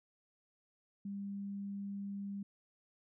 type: tone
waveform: sine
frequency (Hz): 199.6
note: G3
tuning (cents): +32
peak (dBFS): -39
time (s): 1.05-2.43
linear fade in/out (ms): 5
effects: none